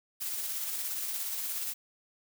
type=noise with tremolo; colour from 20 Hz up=blue; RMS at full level=-34 dBFS; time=0.2-1.74 s; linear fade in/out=20 ms; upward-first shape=square; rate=17 Hz; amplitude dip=25%; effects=none